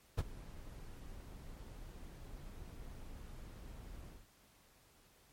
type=noise with ADSR envelope; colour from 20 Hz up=brown; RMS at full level=-31 dBFS; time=0.17-4.27 s; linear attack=19 ms; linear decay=33 ms; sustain=-19 dB; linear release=190 ms; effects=pink hiss -67 dBFS RMS until 5.32 s + MP3 64 kbps